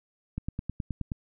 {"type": "click train", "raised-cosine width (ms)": 5, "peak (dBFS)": -19, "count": 8, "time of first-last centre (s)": [0.38, 1.118], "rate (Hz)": 9.48, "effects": []}